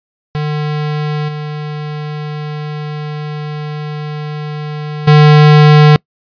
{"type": "tone with level steps", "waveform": "square", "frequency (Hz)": 150.3, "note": "D3", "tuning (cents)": 40, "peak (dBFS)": [-15, -20, -3], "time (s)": [0.35, 5.96], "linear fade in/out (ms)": 0, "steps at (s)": [1.28, 5.07], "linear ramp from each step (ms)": 10, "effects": ["noise-tail reverb RT60 0.1 s tail -26 dB re dry", "resampled to 11025 Hz"]}